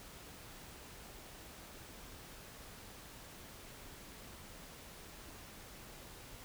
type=silence; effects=pink hiss -53 dBFS RMS until 6.44 s